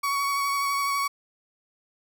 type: tone with vibrato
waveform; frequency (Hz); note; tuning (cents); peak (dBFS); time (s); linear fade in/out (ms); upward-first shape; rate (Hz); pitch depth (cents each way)
35% pulse; 1122; C#6; +21; -22; 0.03-1.08; 10; sine; 12; 18
effects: none